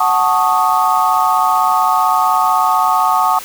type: chord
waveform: sine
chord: D# half-diminished seventh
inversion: first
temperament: equal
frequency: 740 / 880 / 1108.7 / 1244.5 Hz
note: F#5 / A5 / C#6 / D#6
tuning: 0 / 0 / 0 / 0 cents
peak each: -16 dBFS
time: 0-3.39 s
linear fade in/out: 5 ms
effects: white hiss -31 dBFS RMS until 3.44 s